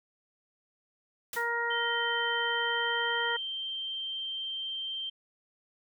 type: noise with exponential decay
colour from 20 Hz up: white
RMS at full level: -36 dBFS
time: 1.33-1.53 s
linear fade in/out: 2 ms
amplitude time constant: 42 ms
type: harmonic tone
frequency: 470 Hz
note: A#4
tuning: 14 cents sharp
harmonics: 1 / 2 / 3 / 4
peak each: -36 / -34 / -34 / -32 dBFS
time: 1.36-3.37 s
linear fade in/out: 10 ms
type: tone with pitch glide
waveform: sine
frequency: 3106 to 3142 Hz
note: G7 to G7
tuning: -17 to +3 cents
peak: -33 dBFS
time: 1.7-5.1 s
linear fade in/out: 10 ms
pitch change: +20 cents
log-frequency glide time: 2.31-3.59 s
effects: none